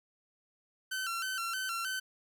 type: tone with vibrato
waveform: sawtooth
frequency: 1442 Hz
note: F#6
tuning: 45 cents flat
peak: -30 dBFS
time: 0.91-2 s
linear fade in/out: 10 ms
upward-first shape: square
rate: 3.2 Hz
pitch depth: 100 cents each way
effects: none